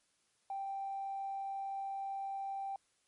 triangle tone with tanh clipping, 784 Hz, G5, in tune, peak -37 dBFS, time 0.5-2.76 s, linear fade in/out 2 ms, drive 4 dB, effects white hiss -75 dBFS RMS until 3.07 s + MP3 48 kbps

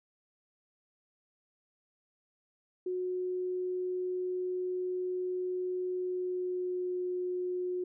sine tone with pitch glide, 365.2 to 361.8 Hz, F#4 to F#4, -23 to -39 cents, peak -31 dBFS, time 2.86-7.84 s, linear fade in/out 5 ms, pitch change -16 cents, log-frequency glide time 5.92-7.02 s, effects none

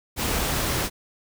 pink noise, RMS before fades -25 dBFS, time 0.16-0.9 s, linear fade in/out 50 ms, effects none

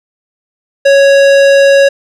sine tone with tanh clipping, 554.4 Hz, C#5, in tune, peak -5 dBFS, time 0.85-1.89 s, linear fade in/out 10 ms, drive 18 dB, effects none

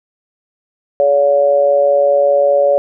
sine tone with amplitude modulation, 568 Hz, C#5, 42 cents sharp, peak -5 dBFS, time 1-2.78 s, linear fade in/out 0 ms, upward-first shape sine, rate 145 Hz, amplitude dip 70%, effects none

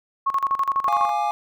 sine tone with tremolo, 1094 Hz, C#6, 23 cents flat, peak -17 dBFS, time 0.26-1.1 s, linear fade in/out 10 ms, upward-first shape square, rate 12 Hz, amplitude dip 80%
triangle chord, D diminished, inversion first, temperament equal with one note detuned, 698.5 / 830.6 / 1185.6 Hz, F5 / Ab5 / D6, 0 / 0 / +16 cents, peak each -25 / -20 / -26 dBFS, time 0.88-1.31 s, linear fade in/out 0 ms
effects none

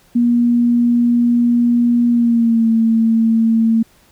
sine tone with pitch glide, 238.9 to 225.8 Hz, A#3 to A3, +43 to +45 cents, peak -10 dBFS, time 0.15-3.83 s, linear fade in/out 10 ms, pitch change -98 cents, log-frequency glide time 2.09-2.68 s, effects pink hiss -52 dBFS RMS until 4.11 s

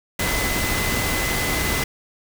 sine tone in noise, 2026 Hz, B6, 44 cents sharp, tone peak -27 dBFS, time 0.19-1.84 s, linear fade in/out 5 ms, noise pink, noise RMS -23 dBFS, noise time 0.19-1.84 s, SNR -7 dB, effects none

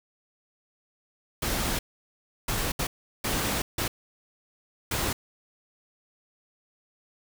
pink noise bursts at uneven times, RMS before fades -28 dBFS, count 6, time 1.42-1.79 / 2.48-2.72 / 2.79-2.87 / 3.24-3.62 / 3.78-3.88 / 4.91-5.13 s, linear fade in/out 5 ms, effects none

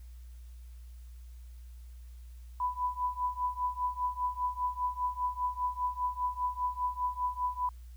sine tone with tremolo, 994 Hz, B5, 11 cents sharp, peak -26 dBFS, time 2.6-7.69 s, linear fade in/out 2 ms, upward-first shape triangle, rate 5 Hz, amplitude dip 95%, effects added 60 Hz sine -45 dBFS peak until 7.96 s + white hiss -67 dBFS RMS until 7.96 s

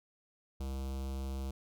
square tone with notch filter, 66.8 Hz, C2, 36 cents sharp, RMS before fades -38 dBFS, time 0.6-1.51 s, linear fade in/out 5 ms, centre 1800 Hz, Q 1, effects none

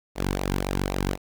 sawtooth tone with flanger, 47.31 Hz, F#1, 39 cents sharp, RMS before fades -27 dBFS, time 0.15-1.18 s, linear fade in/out 50 ms, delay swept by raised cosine 0.6 to 1.7 ms, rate 3.9 Hz, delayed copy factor -0.7, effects 9-bit

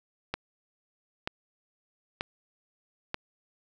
click train, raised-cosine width 0.3 ms, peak -14 dBFS, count 4, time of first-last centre 0.34-3.144 s, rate 1.07 Hz, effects none

